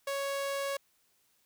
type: tone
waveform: sawtooth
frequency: 555 Hz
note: C#5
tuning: 2 cents sharp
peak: -28 dBFS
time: 0.07-0.77 s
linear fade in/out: 5 ms
effects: white hiss -71 dBFS RMS until 1.45 s